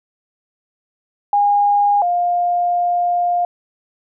sine tone pair in turn, 816 / 704.4 Hz, G#5 / F5, -31 / +15 cents, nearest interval minor third, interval 254 cents, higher first, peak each -11 / -14 dBFS, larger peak first, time 1.33-2.02 / 2.02-3.45 s, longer second, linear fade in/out 2 ms, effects none

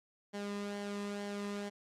sawtooth tone with flanger, 203.3 Hz, G#3, 37 cents flat, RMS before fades -40 dBFS, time 0.33-1.7 s, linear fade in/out 20 ms, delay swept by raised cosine 0.78 to 1.36 ms, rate 2.2 Hz, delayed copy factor -0.5, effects low-pass 8000 Hz 12 dB/octave + AAC 64 kbps

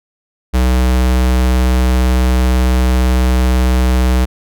square tone, 63 Hz, B1, 35 cents sharp, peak -10 dBFS, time 0.53-4.26 s, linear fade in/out 20 ms, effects none

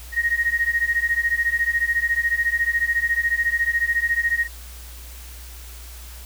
sine beating tone pair, 1864.7 / 1878.7 Hz, A#6 / A#6, 0 / +13 cents, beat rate 14 Hz, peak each -22 / -21 dBFS, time 0.12-4.48 s, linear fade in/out 50 ms, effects added 60 Hz sine -37 dBFS peak until 6.25 s + white hiss -43 dBFS RMS until 6.25 s

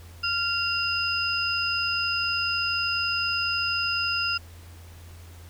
sine tone cluster, 1386 / 2774 / 5010 Hz, F6 / F7 / D#8, -14 / -12 / +11 cents, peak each -28 dBFS, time 0.23-4.38 s, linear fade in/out 10 ms, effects added 85 Hz sine -43 dBFS peak until 5.49 s + pink hiss -52 dBFS RMS until 5.49 s

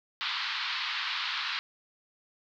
white band-pass noise, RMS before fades -33 dBFS, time 0.21-1.59 s, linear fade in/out 0 ms, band 960 to 4400 Hz, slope 48 dB/octave, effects none

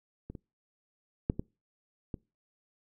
clicks, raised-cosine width 3 ms, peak -28 / -30 / -13 / -20 / -23 dBFS, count 5, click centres 0.3 / 0.352 / 1.299 / 1.395 / 2.142 s, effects noise-tail reverb RT60 0.3 s tail -25 dB re dry

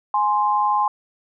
sine tone pair together, 834.5 / 1046.5 Hz, G#5 / C6, +8 / 0 cents, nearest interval major third, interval 392 cents, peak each -19 dBFS, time 0.14-0.88 s, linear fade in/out 2 ms, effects none

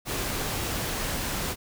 pink noise, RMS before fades -30 dBFS, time 0.05-1.56 s, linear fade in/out 50 ms, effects none

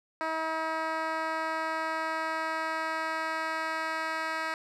10% pulse tone with band-pass filter sweep, 320 Hz, D#4, 49 cents sharp, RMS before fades -32 dBFS, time 0.21-4.54 s, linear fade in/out 0 ms, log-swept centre 980 to 1800 Hz, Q 0.76, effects none

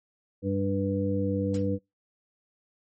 harmonic tone, 98 Hz, G2, in tune, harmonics 1 / 2 / 3 / 5, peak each -30 / -30 / -30 / -30 dBFS, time 0.42-1.79 s, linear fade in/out 50 ms
white noise with exponential decay, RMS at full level -38 dBFS, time 1.54-1.69 s, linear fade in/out 5 ms, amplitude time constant 32 ms
effects noise-tail reverb RT60 0.2 s tail -25 dB re dry + MP3 32 kbps

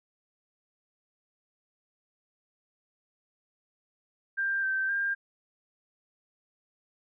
sine tone with pitch steps, 1587 / 1554 / 1600 Hz, G6 / G6 / G6, +21 / -16 / +35 cents, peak -26 dBFS, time 4.37-5.15 s, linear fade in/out 20 ms, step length 260 ms, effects none

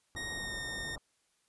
pink low-pass noise, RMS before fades -46 dBFS, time 0.15-0.98 s, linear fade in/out 0 ms, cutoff 1200 Hz, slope 48 dB/octave
sawtooth tone with pitch glide, 1864.7 to 1834.8 Hz, A#6 to A#6, 0 to -28 cents, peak -34 dBFS, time 0.16-0.96 s, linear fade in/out 10 ms, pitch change -28 cents, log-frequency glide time 0.32-0.55 s
effects white hiss -74 dBFS RMS until 1.48 s + resampled to 24000 Hz

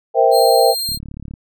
sine chord, C dominant seventh, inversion third, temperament equal, 466.2 / 523.3 / 659.3 / 784 Hz, Bb4 / C5 / E5 / G5, 0 / 0 / 0 / 0 cents, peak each -15 dBFS, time 0.14-0.75 s, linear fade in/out 50 ms
sawtooth tone, 4195 Hz, C8, 4 cents sharp, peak -17 dBFS, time 0.31-0.99 s, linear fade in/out 50 ms
click train, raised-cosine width 5 ms, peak -19 dBFS, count 17, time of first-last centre 0.89-1.338 s, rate 35.7 Hz
effects none

